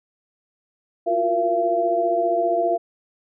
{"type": "tone cluster", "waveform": "sine", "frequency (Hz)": [344.5, 359.5, 469.4, 679], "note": ["F4", "F#4", "A#4", "F5"], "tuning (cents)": [-24, -50, 12, -49], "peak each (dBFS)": [-28, -26, -27, -19], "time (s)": [1.06, 2.78], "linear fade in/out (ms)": 20, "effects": []}